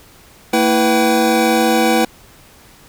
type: tone cluster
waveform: square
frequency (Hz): 227.3 / 328.4 / 494.5 / 767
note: A#3 / E4 / B4 / G5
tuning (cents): -43 / -6 / +2 / -38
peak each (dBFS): -18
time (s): 0.53-2.05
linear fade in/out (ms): 5
effects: pink hiss -45 dBFS RMS until 2.88 s